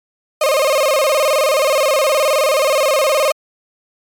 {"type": "tone with vibrato", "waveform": "35% pulse", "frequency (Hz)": 574, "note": "D5", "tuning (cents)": -40, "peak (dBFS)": -10, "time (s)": [0.41, 3.32], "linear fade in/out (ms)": 5, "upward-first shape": "square", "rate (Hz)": 19, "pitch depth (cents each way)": 120, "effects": ["MP3 96 kbps"]}